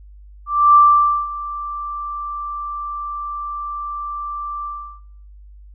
sine tone with ADSR envelope, 1174.7 Hz, D6, in tune, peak -6 dBFS, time 0.46-5.01 s, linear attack 290 ms, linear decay 520 ms, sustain -18 dB, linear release 360 ms, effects noise-tail reverb RT60 0.6 s tail -17 dB re dry + added 50 Hz sine -39 dBFS peak until 5.74 s

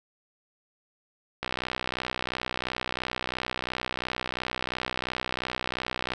click train, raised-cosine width 0.3 ms, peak -13 dBFS, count 297, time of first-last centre 1.43-6.136 s, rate 62.9 Hz, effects none

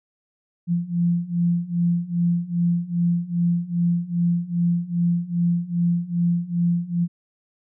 sine beating tone pair, 171.2 / 173.7 Hz, F3 / F3, -34 / -9 cents, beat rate 2.5 Hz, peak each -23 / -21 dBFS, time 0.67-7.08 s, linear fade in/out 50 ms, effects none

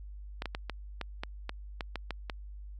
clicks, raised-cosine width 0.3 ms, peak -19 dBFS, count 11, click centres 0.421 / 0.457 / 0.549 / 0.697 / 1.013 / 1.235 / 1.494 / 1.808 / 1.957 / 2.107 / 2.298 s, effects added 50 Hz sine -42 dBFS peak until 2.79 s

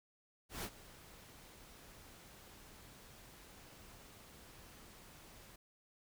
pink noise with ADSR envelope, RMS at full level -41 dBFS, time 0.49-5.56 s, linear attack 140 ms, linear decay 65 ms, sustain -17 dB, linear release 5 ms, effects none

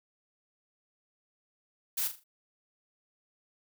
blue noise with echo, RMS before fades -31 dBFS, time 1.97-2.08 s, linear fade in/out 10 ms, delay 40 ms, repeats 4, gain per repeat -9 dB, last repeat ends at 2.24 s, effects none

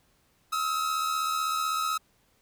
45% pulse tone pair together, 1276 / 1351.9 Hz, D#6 / E6, +43 / +43 cents, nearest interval minor second, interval 100 cents, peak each -27 / -34 dBFS, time 0.52-1.98 s, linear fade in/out 10 ms, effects pink hiss -67 dBFS RMS until 2.41 s

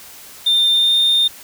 sine tone with pitch glide, 3605 to 3634 Hz, A7 to A#7, +41 to -45 cents, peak -9 dBFS, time 0.46-1.28 s, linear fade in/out 10 ms, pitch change +14 cents, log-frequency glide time 0.73-0.94 s, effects tanh soft clip ceiling -10 dBFS + white hiss -39 dBFS RMS until 1.43 s

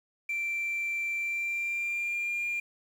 sine tone with pitch glide, 2349 to 2401 Hz, D7 to D7, 0 to +38 cents, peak -27 dBFS, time 0.29-2.6 s, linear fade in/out 5 ms, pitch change +38 cents, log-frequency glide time 1.19-2.25 s, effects tanh soft clip ceiling -27 dBFS + 9-bit

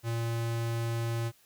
square tone, 115.8 Hz, A#2, 11 cents flat, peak -30 dBFS, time 0.03-1.32 s, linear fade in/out 50 ms, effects white hiss -63 dBFS RMS until 1.45 s

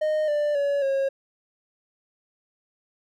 triangle tone with pitch steps, 616 / 590.9 / 566.8 / 543.7 Hz, D#5 / D5 / C#5 / C#5, -17 / +10 / +38 / -34 cents, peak -19 dBFS, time 0.01-1.09 s, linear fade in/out 10 ms, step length 270 ms, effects none

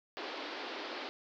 pink band-pass noise, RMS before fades -42 dBFS, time 0.17-1.09 s, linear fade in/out 0 ms, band 280 to 4800 Hz, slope 48 dB/octave, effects none

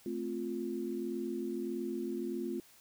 sine chord, F major, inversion first, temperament equal, 220 / 261.6 / 349.2 Hz, A3 / C4 / F4, 0 / 0 / 0 cents, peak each -40 / -40 / -37 dBFS, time 0.06-2.6 s, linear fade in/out 2 ms, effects white hiss -61 dBFS RMS until 2.8 s

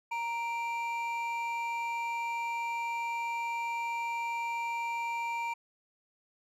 triangle tone pair together, 932.3 / 2353 Hz, A#5 / D7, 0 / +3 cents, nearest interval octave + major third, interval 1603 cents, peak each -30 / -35 dBFS, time 0.11-5.54 s, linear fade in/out 10 ms, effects tanh soft clip ceiling -25 dBFS

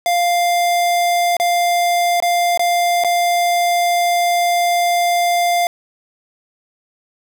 square tone with dropouts, 698.5 Hz, F5, in tune, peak -14 dBFS, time 0.06-5.67 s, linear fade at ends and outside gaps 1 ms, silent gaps 1.368-1.399 / 2.202-2.224 / 2.575-2.594 / 3.038-3.046 s, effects none

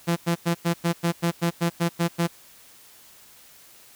sawtooth tone bursts, 170 Hz, F3, 46 cents flat, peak -16 dBFS, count 12, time 0.07-2.276 s, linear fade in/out 20 ms, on 94 ms, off 98 ms, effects white hiss -51 dBFS RMS until 3.95 s

